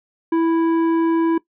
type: tone with tanh clipping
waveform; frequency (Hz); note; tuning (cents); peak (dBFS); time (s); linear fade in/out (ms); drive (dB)
sine; 329.6; E4; 0; -16; 0.32-1.38; 5; 10
effects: noise-tail reverb RT60 0.1 s tail -19 dB re dry